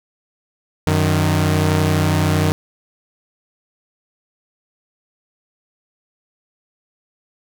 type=tone pair together; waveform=sawtooth; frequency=92.5 / 153.78 Hz; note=F#2 / D#3; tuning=0 / -20 cents; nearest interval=major sixth; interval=880 cents; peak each=-13 dBFS; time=0.87-2.52 s; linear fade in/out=0 ms; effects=none